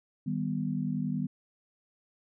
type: chord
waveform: sine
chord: Eb augmented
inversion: none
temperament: equal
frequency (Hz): 155.56 / 196 / 246.9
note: Eb3 / G3 / B3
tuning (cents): 0 / 0 / 0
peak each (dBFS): -33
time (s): 0.26-1.27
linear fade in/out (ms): 10
effects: none